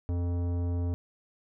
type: tone with tanh clipping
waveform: sine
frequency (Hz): 87.31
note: F2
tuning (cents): 0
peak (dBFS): -29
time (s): 0.09-0.94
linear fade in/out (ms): 0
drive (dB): 15
effects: none